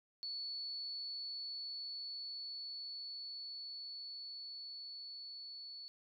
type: tone with level ramp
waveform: sine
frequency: 4433 Hz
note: C#8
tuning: 1 cent flat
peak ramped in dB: -40 to -47 dBFS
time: 0.23-5.88 s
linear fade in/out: 0 ms
effects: none